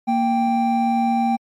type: tone pair together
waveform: triangle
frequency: 233.1 / 785 Hz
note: A#3 / G5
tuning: 0 / +2 cents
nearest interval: octave + major sixth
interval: 2102 cents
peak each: -17 / -17 dBFS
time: 0.07-1.37 s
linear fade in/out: 20 ms
effects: MP3 64 kbps